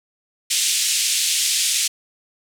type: band-pass noise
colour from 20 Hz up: white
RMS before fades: -20 dBFS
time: 0.5-1.88 s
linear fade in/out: 10 ms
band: 2500 to 9300 Hz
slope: 24 dB/octave
effects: none